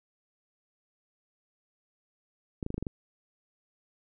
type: clicks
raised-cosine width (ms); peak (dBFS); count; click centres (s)
3; -20; 7; 2.628 / 2.664 / 2.704 / 2.743 / 2.78 / 2.826 / 2.868
effects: none